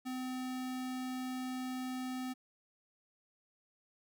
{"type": "tone", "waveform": "square", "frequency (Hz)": 255.9, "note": "C4", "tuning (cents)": -38, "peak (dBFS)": -38, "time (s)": [0.05, 2.34], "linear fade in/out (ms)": 20, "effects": []}